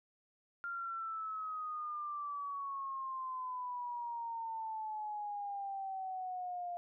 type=exponential sweep; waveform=sine; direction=down; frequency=1396.9 to 698.5 Hz; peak=-38 dBFS; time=0.64-6.77 s; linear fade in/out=0 ms; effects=none